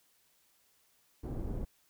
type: low-pass noise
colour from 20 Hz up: pink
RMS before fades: -37 dBFS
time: 1.23-1.65 s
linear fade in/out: 10 ms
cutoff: 380 Hz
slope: 12 dB/octave
effects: white hiss -70 dBFS RMS until 1.89 s